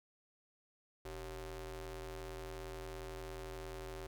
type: ring-modulated tone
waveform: sawtooth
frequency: 168.4 Hz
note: E3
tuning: 37 cents sharp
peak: -37 dBFS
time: 1.05-4.07 s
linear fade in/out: 5 ms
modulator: 214 Hz
effects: none